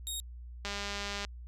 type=tone; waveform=15% pulse; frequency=3744 Hz; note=A#7; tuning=7 cents sharp; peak=-28 dBFS; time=0.07-0.2 s; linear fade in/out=0 ms
type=click train; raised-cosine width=0.2 ms; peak=-20 dBFS; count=122; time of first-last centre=0.65-1.249 s; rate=202 Hz
effects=added 60 Hz sine -43 dBFS peak until 1.47 s + resampled to 32000 Hz